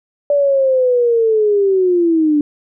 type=linear sweep; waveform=sine; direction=down; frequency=581 to 290 Hz; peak=-10 dBFS; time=0.3-2.41 s; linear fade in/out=2 ms; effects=none